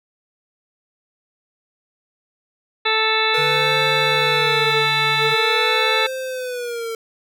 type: harmonic tone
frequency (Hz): 440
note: A4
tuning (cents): 0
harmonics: 1 / 2 / 3 / 4 / 5 / 6 / 8 / 9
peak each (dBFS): -24 / -24 / -24 / -24 / -24 / -24 / -24 / -24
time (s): 2.85-6.07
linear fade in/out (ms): 10
type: tone with vibrato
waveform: square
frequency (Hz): 478.9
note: A#4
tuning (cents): +47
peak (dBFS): -25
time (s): 3.34-6.95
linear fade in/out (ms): 2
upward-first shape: sine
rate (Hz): 0.45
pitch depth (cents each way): 150
type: tone with pitch glide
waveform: sine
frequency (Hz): 146.83 to 144.06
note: D3 to D3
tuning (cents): 0 to -33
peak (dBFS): -29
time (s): 3.37-5.35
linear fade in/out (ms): 20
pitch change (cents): -33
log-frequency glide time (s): 4.25-4.74
effects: none